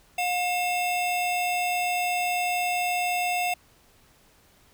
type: tone pair together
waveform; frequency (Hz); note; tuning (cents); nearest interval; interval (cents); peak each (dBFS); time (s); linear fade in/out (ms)
square; 716.5 / 2678; F5 / E7; +44 / +27; octave + major seventh; 2283; -26 / -30; 0.18-3.54; 5
effects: pink hiss -59 dBFS RMS until 4.73 s